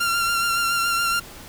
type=tone with vibrato; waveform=sawtooth; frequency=1379 Hz; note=F6; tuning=22 cents flat; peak=-16 dBFS; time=0-1.2 s; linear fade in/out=10 ms; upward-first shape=sine; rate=7.1 Hz; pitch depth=24 cents each way; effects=pink hiss -41 dBFS RMS until 1.48 s